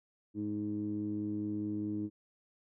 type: tone with low-pass filter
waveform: 15% pulse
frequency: 104.8 Hz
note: G#2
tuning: 16 cents sharp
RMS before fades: -36 dBFS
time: 0.34-2.1 s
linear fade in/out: 50 ms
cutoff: 290 Hz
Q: 6.4
effects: none